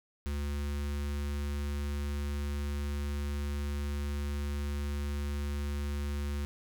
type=tone with notch filter; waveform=square; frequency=72 Hz; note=D2; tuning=34 cents flat; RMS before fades=-34 dBFS; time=0.26-6.45 s; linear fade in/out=0 ms; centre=680 Hz; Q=1.2; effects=none